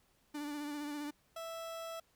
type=tone with vibrato; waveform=45% pulse; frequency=293.7 Hz; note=D4; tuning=in tune; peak=-39 dBFS; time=0.34-1.11 s; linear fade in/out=10 ms; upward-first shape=triangle; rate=15 Hz; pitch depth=38 cents each way
type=tone; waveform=30% pulse; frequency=659.3 Hz; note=E5; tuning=in tune; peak=-39 dBFS; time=1.36-2 s; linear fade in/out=5 ms
effects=pink hiss -72 dBFS RMS until 2.15 s